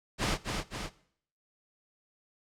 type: noise with echo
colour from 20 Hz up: pink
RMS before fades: -29 dBFS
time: 0.18-0.38 s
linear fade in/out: 50 ms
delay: 260 ms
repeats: 2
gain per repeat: -4 dB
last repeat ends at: 0.9 s
effects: noise-tail reverb RT60 0.6 s tail -18 dB re dry + low-pass 7000 Hz 12 dB/octave